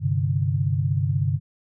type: chord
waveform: sine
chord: G suspended fourth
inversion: none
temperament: just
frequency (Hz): 98 / 130.67 / 147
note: G2 / C3 / D3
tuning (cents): 0 / -2 / +2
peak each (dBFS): -24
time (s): 0-1.4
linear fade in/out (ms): 50
effects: none